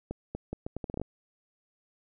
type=accelerating click train; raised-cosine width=2 ms; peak=-21 dBFS; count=11; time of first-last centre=0.11-1.016 s; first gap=240 ms; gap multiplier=0.75; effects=none